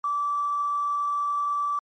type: tone with quantisation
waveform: sine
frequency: 1160 Hz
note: D6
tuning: 22 cents flat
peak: -23 dBFS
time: 0.04-1.79 s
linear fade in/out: 2 ms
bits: 8
effects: MP3 32 kbps